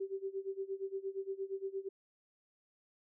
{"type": "tone with tremolo", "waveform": "sine", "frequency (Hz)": 388.3, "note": "G4", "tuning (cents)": -16, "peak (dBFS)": -34, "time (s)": [0, 1.89], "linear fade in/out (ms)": 10, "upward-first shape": "sine", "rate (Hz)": 8.6, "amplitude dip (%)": 90, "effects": []}